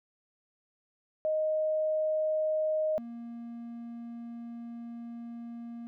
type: tone pair in turn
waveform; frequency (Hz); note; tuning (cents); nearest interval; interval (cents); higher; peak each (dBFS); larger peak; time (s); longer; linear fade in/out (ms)
sine / triangle; 622.3 / 234.5; D#5 / A#3; 0 / +11; octave + perfect fourth; 1689; first; -26 / -37; first; 1.25-2.98 / 2.98-5.87; second; 0
effects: none